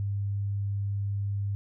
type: tone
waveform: sine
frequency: 100.3 Hz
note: G2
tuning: 40 cents sharp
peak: -27 dBFS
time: 0-1.55 s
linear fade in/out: 0 ms
effects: none